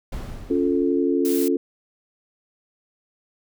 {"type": "noise with exponential decay", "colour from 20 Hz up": "brown", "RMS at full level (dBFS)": -27, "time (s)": [0.12, 1.46], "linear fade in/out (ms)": 5, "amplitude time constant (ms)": 290}
{"type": "chord", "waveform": "sine", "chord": "Db augmented", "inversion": "none", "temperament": "equal", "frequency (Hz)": [277.2, 349.2, 440], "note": ["Db4", "F4", "A4"], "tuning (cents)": [0, 0, 0], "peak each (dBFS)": [-21, -22, -24], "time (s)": [0.5, 1.57], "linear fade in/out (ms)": 5}
{"type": "noise", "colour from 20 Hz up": "blue", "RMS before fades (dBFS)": -31, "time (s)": [1.25, 1.48], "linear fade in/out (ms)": 0}
{"effects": []}